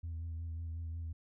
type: tone with vibrato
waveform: sine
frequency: 82.41 Hz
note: E2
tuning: in tune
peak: -36 dBFS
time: 0.03-1.13 s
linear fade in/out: 10 ms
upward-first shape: sine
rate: 5.5 Hz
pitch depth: 30 cents each way
effects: tanh soft clip ceiling -36 dBFS